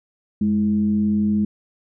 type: tone with frequency modulation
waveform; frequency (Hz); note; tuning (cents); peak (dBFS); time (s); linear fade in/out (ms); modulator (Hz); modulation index
sine; 208.8; G#3; +10; -16; 0.41-1.45; 5; 117; 0.4
effects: none